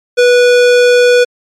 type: tone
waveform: square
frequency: 490 Hz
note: B4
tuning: 14 cents flat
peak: -5 dBFS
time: 0.17-1.25 s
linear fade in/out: 20 ms
effects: low-pass 6000 Hz 12 dB/octave + MP3 96 kbps